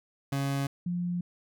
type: tone pair in turn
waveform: 30% pulse / sine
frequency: 138.59 / 176.02 Hz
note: C#3 / F3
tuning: 0 / +14 cents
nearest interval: major third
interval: 414 cents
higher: second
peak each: -25 / -28 dBFS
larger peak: first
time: 0.32-0.67 / 0.86-1.21 s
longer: neither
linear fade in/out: 5 ms
effects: none